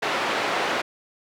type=band-pass noise; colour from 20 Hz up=pink; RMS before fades=-25 dBFS; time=0.02-0.82 s; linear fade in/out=10 ms; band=450 to 2900 Hz; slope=12 dB/octave; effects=none

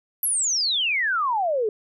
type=exponential sweep; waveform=sine; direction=down; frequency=11840 to 408.6 Hz; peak=-20 dBFS; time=0.23-1.69 s; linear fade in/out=2 ms; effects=none

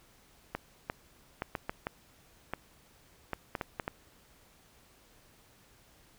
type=clicks; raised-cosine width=0.5 ms; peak=-18 dBFS; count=12; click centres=0.55 / 0.899 / 1.421 / 1.552 / 1.695 / 1.869 / 2.536 / 3.333 / 3.552 / 3.612 / 3.798 / 3.879 s; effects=pink hiss -62 dBFS RMS until 6.18 s

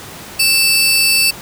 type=tone pair together; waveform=sawtooth; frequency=2643 / 4574 Hz; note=E7 / D8; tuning=+4 / -47 cents; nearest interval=major sixth; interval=949 cents; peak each=-10 dBFS; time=0.39-1.31 s; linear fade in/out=10 ms; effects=pink hiss -32 dBFS RMS until 1.41 s + high-pass 80 Hz 12 dB/octave

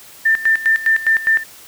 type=tone with tremolo; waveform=sine; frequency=1789 Hz; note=A6; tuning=28 cents sharp; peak=-10 dBFS; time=0.25-1.44 s; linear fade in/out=10 ms; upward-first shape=square; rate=4.9 Hz; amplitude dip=80%; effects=white hiss -41 dBFS RMS until 1.67 s

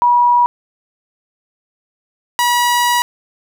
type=tone pair in turn; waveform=sine / sawtooth; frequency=967 / 967 Hz; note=B5 / B5; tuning=-37 / -37 cents; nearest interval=unison; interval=0 cents; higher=neither; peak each=-8 dBFS; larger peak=neither; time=0.02-0.46 / 2.39-3.02 s; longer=second; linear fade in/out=0 ms; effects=none

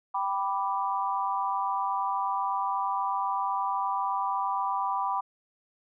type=chord; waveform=sine; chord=G major; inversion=none; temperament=equal; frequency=784 / 987.8 / 1174.7 Hz; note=G5 / B5 / D6; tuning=0 / 0 / 0 cents; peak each=-31 / -29 / -32 dBFS; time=0.14-5.21 s; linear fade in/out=10 ms; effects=none

